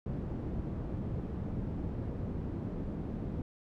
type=low-pass noise; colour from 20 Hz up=white; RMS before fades=-37 dBFS; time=0.06-3.42 s; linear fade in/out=2 ms; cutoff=210 Hz; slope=12 dB/octave; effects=none